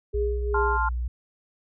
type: tone with tremolo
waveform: sine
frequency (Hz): 411.8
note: G#4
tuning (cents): -15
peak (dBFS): -23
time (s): 0.13-0.78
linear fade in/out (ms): 20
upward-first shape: triangle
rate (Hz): 2.7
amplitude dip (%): 75
type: tone with pitch glide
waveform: sine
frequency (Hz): 60.9 to 60.17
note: B1 to B1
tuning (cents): -24 to -44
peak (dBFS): -25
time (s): 0.14-1.08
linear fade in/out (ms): 5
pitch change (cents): -20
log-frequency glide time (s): 0.25-0.9
type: chord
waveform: sine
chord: F major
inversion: first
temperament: equal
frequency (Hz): 880 / 1046.5 / 1396.9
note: A5 / C6 / F6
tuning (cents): 0 / 0 / 0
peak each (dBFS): -27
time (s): 0.54-0.89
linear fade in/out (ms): 5
effects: none